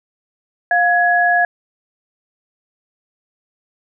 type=tone pair together; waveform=sine; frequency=705.1 / 1677 Hz; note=F5 / G#6; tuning=+16 / +16 cents; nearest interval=octave + minor third; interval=1500 cents; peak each=-14 dBFS; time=0.71-1.45 s; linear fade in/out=2 ms; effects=none